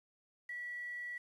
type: tone with quantisation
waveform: sine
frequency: 1945 Hz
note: B6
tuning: 27 cents flat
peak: -40 dBFS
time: 0.49-1.18 s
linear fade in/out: 5 ms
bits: 10
effects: low-pass 9000 Hz 12 dB/octave